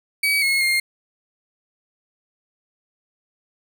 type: tone with pitch steps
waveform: 35% pulse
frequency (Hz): 2276 / 2170 / 2125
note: C#7 / C#7 / C7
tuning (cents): +45 / -37 / +26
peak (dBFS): -15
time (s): 0.23-0.8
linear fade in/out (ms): 5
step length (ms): 190
effects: none